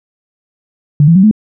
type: tone with pitch steps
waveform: sine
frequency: 146.83 / 166.73 / 189.32 / 215 Hz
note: D3 / E3 / F#3 / A3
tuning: 0 / +20 / +40 / -40 cents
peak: -3 dBFS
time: 1-1.312 s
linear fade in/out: 2 ms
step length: 78 ms
effects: none